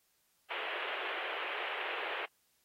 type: band-pass noise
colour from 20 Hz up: white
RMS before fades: -39 dBFS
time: 0.5-2.26 s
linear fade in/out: 10 ms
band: 370 to 3000 Hz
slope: 48 dB/octave
effects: white hiss -74 dBFS RMS until 2.64 s + AAC 48 kbps